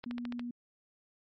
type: click train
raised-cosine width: 0.3 ms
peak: -26 dBFS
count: 6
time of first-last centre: 0.04-0.395 s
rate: 14.1 Hz
type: tone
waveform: sine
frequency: 241.1 Hz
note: B3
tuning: 41 cents flat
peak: -36 dBFS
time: 0.06-0.51 s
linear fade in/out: 5 ms
effects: MP3 32 kbps

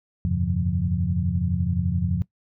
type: tone cluster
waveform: sine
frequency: 84.8 / 96.5 / 128.2 / 144.4 / 175.4 Hz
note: E2 / G2 / C3 / D3 / F3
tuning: +50 / -27 / -35 / -29 / +8 cents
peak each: -26 / -27 / -31 / -32 / -25 dBFS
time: 0.25-2.22 s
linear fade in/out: 0 ms
effects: noise-tail reverb RT60 0.1 s tail -19 dB re dry

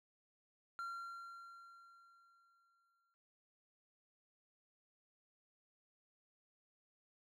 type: tone with exponential decay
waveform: triangle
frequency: 1375 Hz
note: F6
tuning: 27 cents flat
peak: -39 dBFS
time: 0.79-3.14 s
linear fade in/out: 0 ms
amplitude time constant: 510 ms
effects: noise-tail reverb RT60 0.9 s tail -25 dB re dry

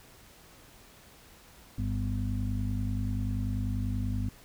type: harmonic tone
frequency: 50.3 Hz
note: G1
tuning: 45 cents sharp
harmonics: 1 / 2 / 4 / 5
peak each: -33 / -31 / -38 / -37 dBFS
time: 1.78-4.29 s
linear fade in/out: 5 ms
effects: pink hiss -55 dBFS RMS until 4.44 s

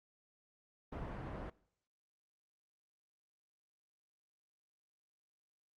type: low-pass noise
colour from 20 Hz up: pink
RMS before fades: -44 dBFS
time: 0.92-1.5 s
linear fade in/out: 5 ms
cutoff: 1300 Hz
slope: 12 dB/octave
effects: noise-tail reverb RT60 0.6 s tail -22 dB re dry + Opus 32 kbps

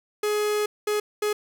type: tone bursts at uneven times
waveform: 45% pulse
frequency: 420 Hz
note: G#4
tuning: 19 cents sharp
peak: -22 dBFS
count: 3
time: 0.23-0.66 / 0.87-1 / 1.22-1.33 s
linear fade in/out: 5 ms
effects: none

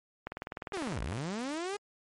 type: click train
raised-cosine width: 0.5 ms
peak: -22 dBFS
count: 19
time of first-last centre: 0.27-1.175 s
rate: 19.9 Hz
type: linear two-way sweep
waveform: sawtooth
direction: down then up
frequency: 419.6 to 42.93 to 419.6 Hz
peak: -30 dBFS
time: 0.73-1.77 s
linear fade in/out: 10 ms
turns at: 1.01 s
effects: MP3 48 kbps

